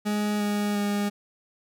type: tone with pitch steps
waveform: 40% pulse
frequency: 208.7 / 206.5 / 204.4 Hz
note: G#3 / G#3 / G#3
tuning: +9 / -10 / -27 cents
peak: -23 dBFS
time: 0.05-1.1 s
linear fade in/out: 20 ms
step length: 350 ms
effects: none